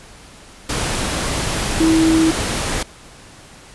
sine tone in noise, 322.4 Hz, E4, 38 cents flat, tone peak -11 dBFS, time 1.8-2.31 s, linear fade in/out 5 ms, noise pink, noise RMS -21 dBFS, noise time 0.69-2.83 s, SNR +7 dB, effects pink hiss -42 dBFS RMS until 3.74 s + resampled to 24000 Hz

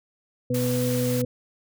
harmonic tone, 124.2 Hz, B2, 10 cents sharp, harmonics 1 / 2 / 4, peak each -26 / -26 / -26 dBFS, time 0.5-1.25 s, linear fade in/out 5 ms
white noise, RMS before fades -34 dBFS, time 0.54-1.22 s, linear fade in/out 5 ms
effects none

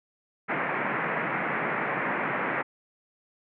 white band-pass noise, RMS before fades -29 dBFS, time 0.48-2.63 s, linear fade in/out 20 ms, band 130 to 2200 Hz, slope 48 dB/octave, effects none

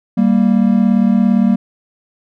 triangle tone pair together, 196 / 233.5 Hz, G3 / A#3, 0 / +3 cents, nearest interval minor third, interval 303 cents, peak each -10 dBFS, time 0.17-1.56 s, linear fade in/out 10 ms, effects none

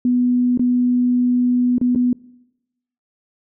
sine tone with dropouts, 246.9 Hz, B3, in tune, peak -13 dBFS, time 0.05-2.13 s, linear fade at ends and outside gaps 2 ms, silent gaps 0.575-0.594 / 1.782-1.813 / 1.95-1.958 s, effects noise-tail reverb RT60 0.9 s tail -22 dB re dry

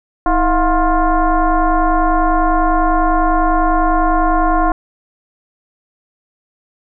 sine tone with frequency modulation, 370 Hz, F#4, in tune, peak -10 dBFS, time 0.26-4.72 s, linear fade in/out 2 ms, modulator 345 Hz, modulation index 2.4, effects none

